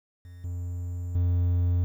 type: tone with level steps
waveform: triangle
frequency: 88.1 Hz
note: F2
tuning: 16 cents sharp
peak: -40 / -28 / -19 dBFS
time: 0.25-1.84 s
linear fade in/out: 0 ms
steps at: 0.44 / 1.15 s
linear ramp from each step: 2 ms
effects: 10-bit